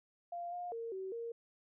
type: tone with pitch steps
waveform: sine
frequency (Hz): 694 / 709 / 460.2 / 380.2 / 464.7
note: F5 / F5 / A#4 / F#4 / A#4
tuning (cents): -11 / +26 / -22 / +47 / -5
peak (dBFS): -39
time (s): 0.32-1.32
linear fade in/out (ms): 5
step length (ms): 200
effects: none